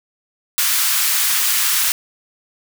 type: high-pass noise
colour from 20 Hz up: white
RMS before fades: -17 dBFS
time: 0.58-1.92 s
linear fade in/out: 0 ms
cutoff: 1100 Hz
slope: 24 dB/octave
effects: none